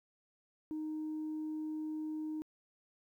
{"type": "tone", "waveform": "sine", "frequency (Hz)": 310, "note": "D#4", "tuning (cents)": -6, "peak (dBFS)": -35, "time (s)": [0.71, 2.42], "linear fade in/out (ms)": 0, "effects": ["tanh soft clip ceiling -34 dBFS", "12-bit"]}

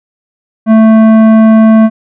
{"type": "tone with tanh clipping", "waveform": "sine", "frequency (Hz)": 220.9, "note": "A3", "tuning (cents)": 7, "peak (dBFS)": -3, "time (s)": [0.66, 1.9], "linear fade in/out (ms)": 50, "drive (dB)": 13, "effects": []}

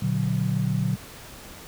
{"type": "chord", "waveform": "sine", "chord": "Bb augmented", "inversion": "none", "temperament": "equal with one note detuned", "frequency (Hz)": [119.47, 146.83, 185], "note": ["Bb2", "D3", "F#3"], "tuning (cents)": [43, 0, 0], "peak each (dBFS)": -26, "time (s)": [0.02, 0.96], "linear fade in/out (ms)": 5, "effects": ["pink hiss -43 dBFS RMS until 1.67 s"]}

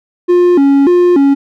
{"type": "tone with vibrato", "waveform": "triangle", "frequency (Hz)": 313.9, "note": "D#4", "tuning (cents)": 15, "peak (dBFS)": -3, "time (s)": [0.28, 1.35], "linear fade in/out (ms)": 20, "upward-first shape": "square", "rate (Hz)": 1.7, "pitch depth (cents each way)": 210, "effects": []}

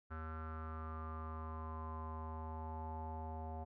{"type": "tone with low-pass filter sweep", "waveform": "square", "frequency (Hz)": 79.4, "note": "D#2", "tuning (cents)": 36, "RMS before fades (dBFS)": -45, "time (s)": [0.1, 3.65], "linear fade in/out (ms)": 20, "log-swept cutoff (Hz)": [1400, 780], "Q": 8.1, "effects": []}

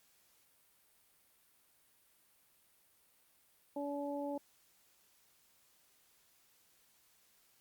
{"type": "harmonic tone", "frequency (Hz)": 285.6, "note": "D4", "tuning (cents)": -48, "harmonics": [1, 2, 3], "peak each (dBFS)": [-40, -40, -45], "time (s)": [3.76, 4.38], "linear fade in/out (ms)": 5, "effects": ["white hiss -70 dBFS RMS until 7.6 s", "Opus 48 kbps"]}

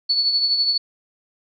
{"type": "tone with tremolo", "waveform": "sine", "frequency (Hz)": 4435, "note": "C#8", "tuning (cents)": 0, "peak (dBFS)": -14, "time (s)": [0.09, 0.78], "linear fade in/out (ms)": 10, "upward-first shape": "triangle", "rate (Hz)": 12, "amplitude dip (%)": 55, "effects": []}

